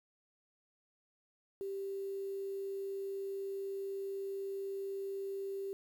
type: tone with quantisation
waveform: sine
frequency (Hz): 392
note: G4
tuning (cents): 0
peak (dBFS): -37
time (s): 1.61-5.73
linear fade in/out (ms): 0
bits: 10
effects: none